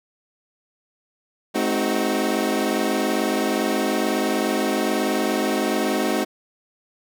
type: chord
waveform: 25% pulse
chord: A diminished seventh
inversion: none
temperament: equal with one note detuned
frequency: 214.5 / 261.6 / 311.1 / 370 Hz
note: A3 / C4 / Eb4 / Gb4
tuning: -44 / 0 / 0 / 0 cents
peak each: -22 dBFS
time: 1.54-6.25 s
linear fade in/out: 20 ms
effects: none